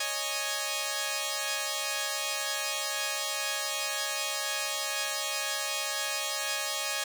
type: chord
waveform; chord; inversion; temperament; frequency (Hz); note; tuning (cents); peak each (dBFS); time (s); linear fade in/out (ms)
5% pulse; C# suspended second; none; equal; 554.4 / 622.3 / 830.6; C#5 / D#5 / G#5; 0 / 0 / 0; -23; 0-7.04; 5
effects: none